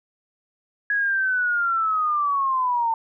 sine linear sweep, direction down, 1673 to 897 Hz, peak -19 dBFS, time 0.9-2.94 s, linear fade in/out 2 ms, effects none

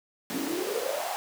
pink noise with high-pass filter sweep, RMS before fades -31 dBFS, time 0.3-1.16 s, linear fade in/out 0 ms, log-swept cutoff 240 to 790 Hz, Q 7.4, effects none

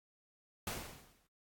pink noise with exponential decay, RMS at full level -37 dBFS, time 0.67-1.27 s, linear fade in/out 2 ms, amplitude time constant 130 ms, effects noise-tail reverb RT60 0.2 s tail -26 dB re dry + AAC 64 kbps

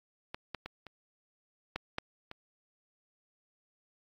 clicks, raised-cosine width 0.3 ms, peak -22 / -20 / -24 / -30 / -18 / -17 / -27 dBFS, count 7, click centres 0.345 / 0.547 / 0.66 / 0.867 / 1.76 / 1.984 / 2.314 s, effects AAC 48 kbps

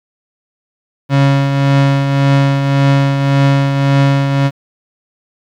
35% pulse tone with tremolo, 138.59 Hz, C#3, in tune, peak -5 dBFS, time 1.09-4.51 s, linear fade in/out 50 ms, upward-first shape triangle, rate 1.8 Hz, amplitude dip 50%, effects low-pass 4000 Hz 12 dB/octave + 7-bit

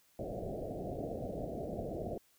white low-pass noise, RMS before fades -40 dBFS, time 0.19-2.18 s, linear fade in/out 2 ms, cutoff 710 Hz, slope 96 dB/octave, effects white hiss -69 dBFS RMS until 2.38 s

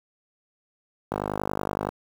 click train, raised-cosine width 1 ms, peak -12 dBFS, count 40, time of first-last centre 1.12-1.889 s, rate 50.7 Hz, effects high-pass 80 Hz 12 dB/octave + 7-bit

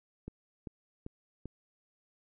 click train, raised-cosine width 3 ms, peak -28 dBFS, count 4, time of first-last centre 0.28-1.456 s, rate 2.55 Hz, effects none

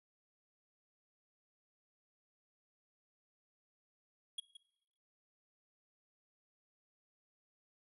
square tone with echo, 3306 Hz, G#7, 9 cents flat, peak -38 dBFS, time 4.38-4.4 s, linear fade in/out 5 ms, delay 170 ms, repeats 1, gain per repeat -13 dB, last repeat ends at 4.57 s, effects noise-tail reverb RT60 0.9 s tail -20 dB re dry + resampled to 32000 Hz

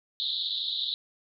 pink band-pass noise, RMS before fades -31 dBFS, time 0.2-0.94 s, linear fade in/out 0 ms, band 3500 to 4100 Hz, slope 96 dB/octave, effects none

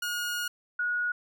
sawtooth / sine tone pair in turn, 1437 / 1452.9 Hz, F6 / F#6, +49 / -32 cents, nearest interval unison, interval 19 cents, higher second, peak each -26 / -26 dBFS, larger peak neither, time 0.02-0.48 / 0.79-1.12 s, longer first, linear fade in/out 5 ms, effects none

